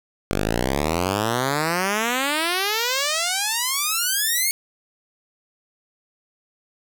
5% pulse exponential sweep, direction up, 46.46 to 2217 Hz, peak -9 dBFS, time 0.31-4.51 s, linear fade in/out 0 ms, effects none

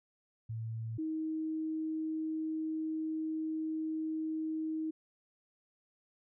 sine tone pair in turn, 112.7 / 315.8 Hz, A2 / D#4, +42 / +26 cents, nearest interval octave + tritone, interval 1784 cents, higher second, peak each -36 / -33 dBFS, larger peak second, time 0.49-0.98 / 0.98-4.91 s, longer second, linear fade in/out 10 ms, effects none

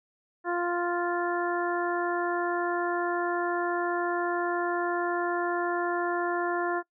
harmonic tone, 349.2 Hz, F4, in tune, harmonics 1 / 2 / 3 / 4 / 5, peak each -29 / -32 / -34 / -35 / -36 dBFS, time 0.44-6.83 s, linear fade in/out 50 ms, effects noise-tail reverb RT60 0.1 s tail -21 dB re dry

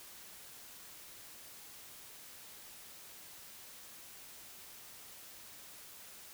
silence, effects white hiss -53 dBFS RMS until 6.33 s

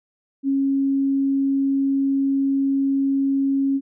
sine tone, 273.6 Hz, C#4, 23 cents flat, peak -17 dBFS, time 0.43-3.81 s, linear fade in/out 50 ms, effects none

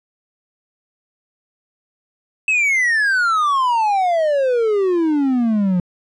triangle exponential sweep, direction down, 2637 to 174.61 Hz, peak -12 dBFS, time 2.48-5.8 s, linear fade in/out 2 ms, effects resampled to 24000 Hz

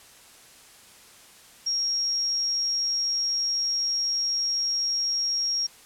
sine tone, 5588 Hz, F8, in tune, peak -23 dBFS, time 1.66-5.67 s, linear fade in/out 10 ms, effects white hiss -51 dBFS RMS until 5.85 s + low-pass 11000 Hz 12 dB/octave

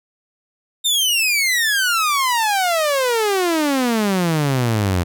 sawtooth exponential sweep, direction down, 3695 to 84.8 Hz, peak -12 dBFS, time 0.84-5.04 s, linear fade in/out 20 ms, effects none

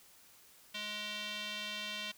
square tone with band-pass filter, 209.6 Hz, G#3, 16 cents sharp, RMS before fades -41 dBFS, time 0.74-2.12 s, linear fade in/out 10 ms, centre 3200 Hz, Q 2.5, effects white hiss -61 dBFS RMS until 2.17 s

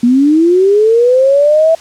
sine linear sweep, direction up, 233.1 to 659.3 Hz, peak -5 dBFS, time 0.03-1.75 s, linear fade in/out 5 ms, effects white hiss -36 dBFS RMS until 1.8 s + low-pass 7000 Hz 12 dB/octave

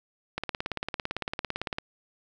click train, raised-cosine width 0.3 ms, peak -14 dBFS, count 26, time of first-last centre 0.38-1.784 s, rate 17.8 Hz, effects none

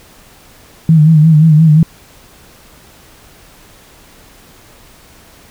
sine tone with vibrato, 156.8 Hz, D#3, 14 cents sharp, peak -3 dBFS, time 0.89-1.83 s, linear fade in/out 2 ms, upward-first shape sine, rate 5.7 Hz, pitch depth 71 cents each way, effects pink hiss -42 dBFS RMS until 5.5 s

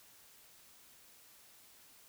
silence, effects white hiss -61 dBFS RMS until 2.08 s

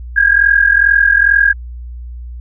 sine tone pair together, 1606.7 / 1649 Hz, G6 / G#6, +42 / -13 cents, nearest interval unison, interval 45 cents, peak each -10 dBFS, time 0.16-1.53 s, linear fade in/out 10 ms, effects added 60 Hz sine -25 dBFS peak until 2.4 s

